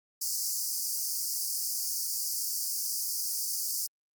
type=high-pass noise; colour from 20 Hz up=pink; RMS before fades=-32 dBFS; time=0.21-3.87 s; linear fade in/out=10 ms; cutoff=4700 Hz; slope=96 dB/octave; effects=Opus 48 kbps